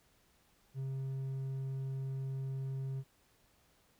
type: tone with hard clipping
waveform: sine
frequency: 134.1 Hz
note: C3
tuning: 43 cents sharp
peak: -37 dBFS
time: 0.74-3.04 s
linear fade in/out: 50 ms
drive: 3 dB
effects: pink hiss -70 dBFS RMS until 3.99 s